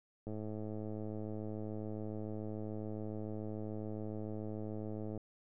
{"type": "click train", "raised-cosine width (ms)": 2, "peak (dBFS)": -30, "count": 526, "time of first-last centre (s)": [0.27, 5.177], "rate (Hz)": 107, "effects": []}